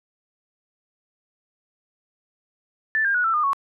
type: tone with pitch steps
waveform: sine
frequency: 1760 / 1604.6 / 1463 / 1333.8 / 1216.1 / 1108.7 Hz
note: A6 / G6 / F#6 / E6 / D#6 / C#6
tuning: 0 / +40 / -20 / +20 / -40 / 0 cents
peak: -18 dBFS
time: 2.95-3.532 s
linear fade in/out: 0 ms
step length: 97 ms
effects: none